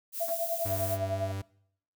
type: noise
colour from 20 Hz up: violet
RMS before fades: -36 dBFS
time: 0.12-0.98 s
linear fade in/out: 50 ms
type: tone with tremolo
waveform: sine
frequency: 669 Hz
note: E5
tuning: 25 cents sharp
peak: -26 dBFS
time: 0.2-1.32 s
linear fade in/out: 10 ms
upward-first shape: triangle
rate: 9.9 Hz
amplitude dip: 95%
type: tone with exponential decay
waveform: 10% pulse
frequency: 277.2 Hz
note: C#4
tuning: in tune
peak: -35 dBFS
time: 0.28-0.39 s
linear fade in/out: 5 ms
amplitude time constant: 23 ms
type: tone with vibrato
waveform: 45% pulse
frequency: 98 Hz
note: G2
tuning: in tune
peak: -33 dBFS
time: 0.65-1.42 s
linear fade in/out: 10 ms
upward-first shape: sine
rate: 4 Hz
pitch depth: 9 cents each way
effects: noise-tail reverb RT60 0.7 s tail -23 dB re dry